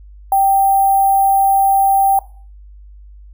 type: tone with sample-and-hold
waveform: sine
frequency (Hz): 784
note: G5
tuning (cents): 0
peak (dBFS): -9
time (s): 0.32-2.19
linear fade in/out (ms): 2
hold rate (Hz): 11025
effects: noise-tail reverb RT60 0.4 s tail -18 dB re dry + added 50 Hz sine -36 dBFS peak until 3.33 s